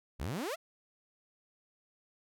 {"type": "exponential sweep", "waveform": "sawtooth", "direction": "up", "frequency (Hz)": [55, 720], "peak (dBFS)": -31, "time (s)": [0.19, 0.56], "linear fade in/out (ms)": 20, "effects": []}